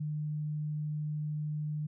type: tone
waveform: sine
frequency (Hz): 151.1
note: D3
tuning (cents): +50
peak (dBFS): -32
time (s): 0-1.87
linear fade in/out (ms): 10
effects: none